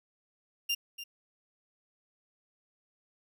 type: tone with echo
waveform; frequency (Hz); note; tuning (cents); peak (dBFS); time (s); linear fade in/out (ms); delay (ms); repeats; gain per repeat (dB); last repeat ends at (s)
30% pulse; 2794; F7; 0; -25; 0.69-0.75; 10; 290; 1; -12; 1.04
effects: none